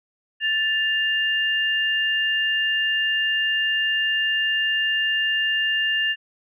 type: tone pair together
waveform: sine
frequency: 1760 / 2805 Hz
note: A6 / F7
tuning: 0 / +7 cents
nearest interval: minor sixth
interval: 807 cents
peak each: -22 dBFS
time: 0.4-6.16 s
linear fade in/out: 50 ms
effects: none